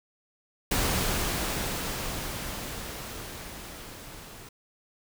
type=noise with level ramp; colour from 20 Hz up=pink; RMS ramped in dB=-26 to -46 dBFS; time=0.71-4.49 s; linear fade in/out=5 ms; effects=none